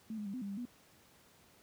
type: tone with pitch steps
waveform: sine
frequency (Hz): 220.8 / 208.8 / 197.6 / 254.9 / 200 / 198.4 / 243.2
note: A3 / G#3 / G3 / C4 / G3 / G3 / B3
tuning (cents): +6 / +10 / +14 / -45 / +35 / +21 / -26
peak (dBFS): -38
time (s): 0.1-0.653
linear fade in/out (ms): 2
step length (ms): 79
effects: pink hiss -64 dBFS RMS until 1.62 s + high-pass 80 Hz 12 dB/octave